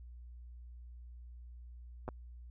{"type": "clicks", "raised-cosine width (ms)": 1, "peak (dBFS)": -26, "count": 2, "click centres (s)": [2.08, 2.088], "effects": ["added 60 Hz sine -48 dBFS peak until 2.5 s"]}